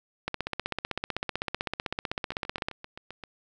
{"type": "two click trains", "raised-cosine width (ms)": 0.3, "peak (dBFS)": [-13, -24], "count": [39, 8], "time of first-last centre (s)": [[0.28, 2.685], [2.32, 3.237]], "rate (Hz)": [15.8, 7.63], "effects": []}